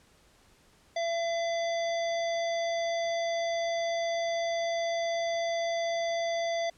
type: harmonic tone with a mistuned harmonic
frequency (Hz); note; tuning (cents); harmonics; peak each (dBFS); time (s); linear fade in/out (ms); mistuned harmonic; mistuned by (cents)
674; E5; +38; 1 / 3 / 5 / 7 / 9; -28 / -38 / -42 / -45 / -47; 0.96-6.7; 5; 5; +47
effects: pink hiss -62 dBFS RMS until 6.77 s + low-pass 10000 Hz 12 dB/octave